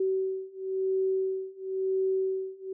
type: beating tone pair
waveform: sine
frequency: 380 / 380.97 Hz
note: F#4 / G4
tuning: +46 / -49 cents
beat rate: 0.97 Hz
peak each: -30 / -29 dBFS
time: 0-2.73 s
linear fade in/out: 5 ms
effects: none